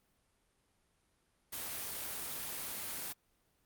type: noise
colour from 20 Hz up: white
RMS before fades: -41 dBFS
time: 1.52-3.13 s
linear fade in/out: 10 ms
effects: pink hiss -75 dBFS RMS until 3.65 s + Opus 32 kbps